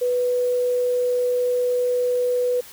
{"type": "tone", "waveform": "sine", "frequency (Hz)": 493.9, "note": "B4", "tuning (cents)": 0, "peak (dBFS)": -18, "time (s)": [0.01, 2.61], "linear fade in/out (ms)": 10, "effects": ["white hiss -43 dBFS RMS until 2.72 s"]}